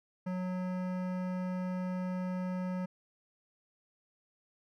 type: tone with hard clipping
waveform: sine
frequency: 183.2 Hz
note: F#3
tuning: 17 cents flat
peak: -35 dBFS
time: 0.26-2.86 s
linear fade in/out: 10 ms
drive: 16 dB
effects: none